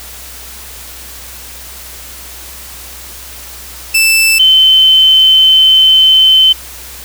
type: tone pair in turn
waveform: sawtooth / sine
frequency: 2646 / 3069 Hz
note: E7 / G7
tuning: +6 / -37 cents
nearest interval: minor third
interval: 257 cents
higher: second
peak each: -3 dBFS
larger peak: neither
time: 3.94-4.39 / 4.39-6.53 s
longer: second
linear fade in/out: 10 ms
effects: added 62 Hz sine -35 dBFS peak until 7.04 s + white hiss -30 dBFS RMS until 7.04 s